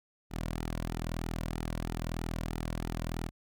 sawtooth tone with flanger, 40.99 Hz, E1, 9 cents flat, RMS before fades -36 dBFS, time 0.3-3.31 s, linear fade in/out 50 ms, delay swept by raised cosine 1.8 to 2.43 ms, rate 3.1 Hz, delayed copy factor -0.55, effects none

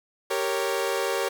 sawtooth chord, G diminished, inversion none, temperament equal with one note detuned, 392 / 464.8 / 554.4 Hz, G4 / Bb4 / Db5, 0 / -5 / 0 cents, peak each -25 dBFS, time 0.3-1.29 s, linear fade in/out 10 ms, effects 8-bit

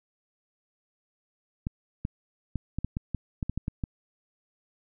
clicks, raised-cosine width 5 ms, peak -17 dBFS, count 12, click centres 1.669 / 2.051 / 2.557 / 2.786 / 2.846 / 2.969 / 3.147 / 3.428 / 3.496 / 3.576 / 3.681 / 3.838 s, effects none

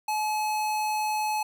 square tone, 855 Hz, A5, 50 cents flat, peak -26 dBFS, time 0.08-1.43 s, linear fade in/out 5 ms, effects none

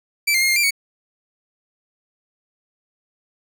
sawtooth tone with pitch steps, 2325 / 2108 / 2140 / 2116 / 2369 / 2233 Hz, D7 / C7 / C7 / C7 / D7 / C#7, -18 / +12 / +38 / +19 / +14 / +12 cents, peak -12 dBFS, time 0.27-0.708 s, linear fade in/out 10 ms, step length 73 ms, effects none

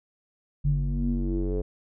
square tone with low-pass filter sweep, 47.26 Hz, F#1, 37 cents sharp, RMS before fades -26 dBFS, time 0.64-1.62 s, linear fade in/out 10 ms, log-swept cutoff 140 to 460 Hz, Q 6.3, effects none

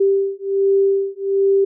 sine beating tone pair, 392 / 393.3 Hz, G4 / G4, 0 / +6 cents, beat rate 1.3 Hz, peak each -17 dBFS, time 0-1.65 s, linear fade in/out 10 ms, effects none

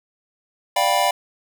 square chord, G dominant seventh, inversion second, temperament just, 588 / 705.6 / 784 / 980 Hz, D5 / F5 / G5 / B5, +2 / +18 / 0 / -14 cents, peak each -24 / -22 / -23 / -23 dBFS, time 0.76-1.11 s, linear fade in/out 5 ms, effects none

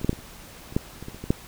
clicks, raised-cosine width 3 ms, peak -25 / -12 / -6 / -20 / -30 / -28 / -8 / -24 / -22 / -27 / -21 / -6 dBFS, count 12, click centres 0.014 / 0.046 / 0.094 / 0.13 / 0.19 / 0.725 / 0.765 / 1.026 / 1.084 / 1.146 / 1.24 / 1.305 s, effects pink hiss -45 dBFS RMS until 1.47 s

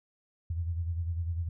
sine beating tone pair, 83.8 / 93.8 Hz, E2 / F#2, +29 / +24 cents, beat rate 10 Hz, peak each -30 / -39 dBFS, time 0.5-1.49 s, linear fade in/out 5 ms, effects none

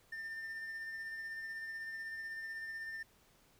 triangle tone with tremolo, 1798 Hz, A6, 37 cents sharp, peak -38 dBFS, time 0.12-3.03 s, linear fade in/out 5 ms, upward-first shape triangle, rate 16 Hz, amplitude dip 35%, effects pink hiss -68 dBFS RMS until 3.59 s

